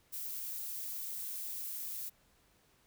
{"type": "noise", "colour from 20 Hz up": "violet", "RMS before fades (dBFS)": -41, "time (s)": [0.12, 2.1], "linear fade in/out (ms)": 20, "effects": ["pink hiss -69 dBFS RMS until 2.86 s"]}